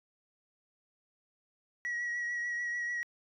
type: tone with vibrato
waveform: sine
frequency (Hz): 1917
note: A#6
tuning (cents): +48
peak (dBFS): -30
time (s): 1.85-3.03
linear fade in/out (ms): 0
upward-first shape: triangle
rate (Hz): 6.8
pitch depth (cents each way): 27
effects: tanh soft clip ceiling -31 dBFS